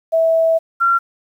sine tone pair in turn, 653 / 1371.3 Hz, E5 / F6, -17 / -32 cents, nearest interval octave + minor second, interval 1285 cents, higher second, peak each -11 dBFS, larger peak neither, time 0.12-0.59 / 0.8-0.99 s, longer first, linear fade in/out 20 ms, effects 8-bit

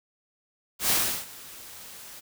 white noise with ADSR envelope, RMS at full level -22 dBFS, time 0.79-2.21 s, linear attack 110 ms, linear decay 350 ms, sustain -22 dB, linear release 24 ms, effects none

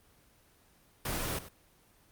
pink noise with echo, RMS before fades -34 dBFS, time 1.05-1.39 s, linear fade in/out 5 ms, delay 98 ms, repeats 1, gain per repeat -14 dB, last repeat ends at 1.488 s, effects pink hiss -64 dBFS RMS until 2.11 s + Opus 24 kbps

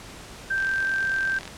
sine tone, 1568 Hz, G6, in tune, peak -22 dBFS, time 0.5-1.39 s, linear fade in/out 10 ms
click train, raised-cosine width 0.2 ms, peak -20 dBFS, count 41, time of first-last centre 0.58-1.477 s, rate 44.6 Hz
effects pink hiss -42 dBFS RMS until 1.57 s + low-pass 9000 Hz 12 dB/octave

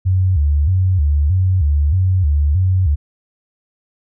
sine tone with vibrato, 82.41 Hz, E2, in tune, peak -11 dBFS, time 0.05-2.96 s, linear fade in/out 20 ms, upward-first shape square, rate 1.6 Hz, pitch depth 210 cents each way, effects none

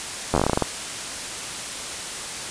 slowing click train, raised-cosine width 1 ms, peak -5 dBFS, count 12, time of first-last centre 0.34-0.623 s, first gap 11 ms, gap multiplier 1.16, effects white hiss -31 dBFS RMS until 2.5 s + resampled to 22050 Hz

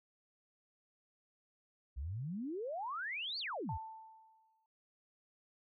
sine exponential two-way sweep, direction up then down, 59.8 to 4722 to 63.5 Hz, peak -38 dBFS, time 1.96-3.78 s, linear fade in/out 20 ms, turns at 3.39 s
sine tone with exponential decay, 885 Hz, A5, 10 cents sharp, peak -38 dBFS, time 3.69-4.66 s, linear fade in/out 2 ms, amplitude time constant 210 ms
effects none

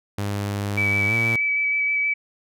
sawtooth tone with pitch glide, 101.4 to 114.48 Hz, G#2 to A#2, -41 to -31 cents, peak -20 dBFS, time 0.18-1.36 s, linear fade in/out 5 ms, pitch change +210 cents, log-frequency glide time 1.06-1.14 s
sine tone with vibrato, 2294 Hz, D7, 41 cents flat, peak -19 dBFS, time 0.77-2.14 s, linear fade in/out 10 ms, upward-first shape square, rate 6.3 Hz, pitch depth 9 cents each way
effects none

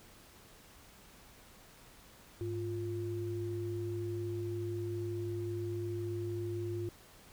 sine tone pair together, 103.72 / 349.2 Hz, G#2 / F4, -2 / 0 cents, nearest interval octave + major sixth, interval 2102 cents, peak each -38 / -37 dBFS, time 2.41-6.89 s, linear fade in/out 0 ms, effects pink hiss -58 dBFS RMS until 7.32 s

